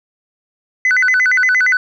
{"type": "tone with vibrato", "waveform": "sine", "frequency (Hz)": 1741, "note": "A6", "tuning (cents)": -19, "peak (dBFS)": -8, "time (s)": [0.85, 1.77], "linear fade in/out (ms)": 2, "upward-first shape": "square", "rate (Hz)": 8.6, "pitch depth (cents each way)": 260, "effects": ["tanh soft clip ceiling -8 dBFS"]}